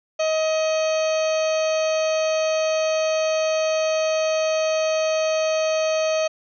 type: harmonic tone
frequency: 631 Hz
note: D#5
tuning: 24 cents sharp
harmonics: 1 / 2 / 3 / 4 / 5 / 6 / 7 / 9 / 10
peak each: -19 / -32 / -39 / -31 / -36 / -43 / -36 / -41 / -37 dBFS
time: 0.19-6.28 s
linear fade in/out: 10 ms
effects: none